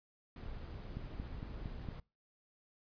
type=noise; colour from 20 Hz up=brown; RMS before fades=-46 dBFS; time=0.36-2 s; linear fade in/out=2 ms
type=click train; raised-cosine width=5 ms; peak=-29 dBFS; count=5; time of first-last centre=0.97-1.887 s; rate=4.36 Hz
effects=noise-tail reverb RT60 0.3 s tail -24 dB re dry + resampled to 11025 Hz